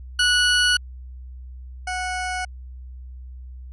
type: tone pair in turn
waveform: 20% pulse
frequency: 1469 / 735.9 Hz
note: F#6 / F#5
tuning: -13 / -10 cents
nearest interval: octave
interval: 1197 cents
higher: first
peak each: -11 / -20 dBFS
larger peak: first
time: 0.19-0.77 / 1.87-2.45 s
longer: neither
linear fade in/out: 5 ms
effects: added 63 Hz sine -35 dBFS peak until 3.72 s + resampled to 24000 Hz

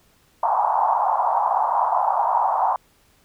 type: band-pass noise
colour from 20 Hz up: white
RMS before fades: -20 dBFS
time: 0.43-2.76 s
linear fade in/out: 2 ms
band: 740 to 990 Hz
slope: 48 dB/octave
effects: pink hiss -59 dBFS RMS until 3.24 s

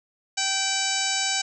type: harmonic tone with a mistuned harmonic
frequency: 776 Hz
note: G5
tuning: 18 cents flat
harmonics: 1 / 2 / 3 / 4 / 5 / 6 / 7 / 8 / 9 / 10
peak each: -32 / -32 / -32 / -32 / -32 / -32 / -32 / -32 / -32 / -32 dBFS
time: 0.37-1.42 s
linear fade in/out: 10 ms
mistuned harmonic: 4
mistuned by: -60 cents
effects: none

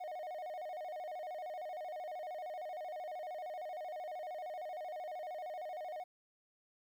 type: tone with vibrato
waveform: triangle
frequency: 671 Hz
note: E5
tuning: 31 cents sharp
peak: -39 dBFS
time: 0-6.04 s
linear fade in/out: 10 ms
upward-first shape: square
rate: 13 Hz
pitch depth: 150 cents each way
effects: 12-bit

